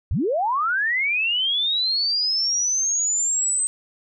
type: linear sweep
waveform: sine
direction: up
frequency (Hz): 51.91 to 8270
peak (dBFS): -19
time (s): 0.11-3.67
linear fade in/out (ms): 0
effects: none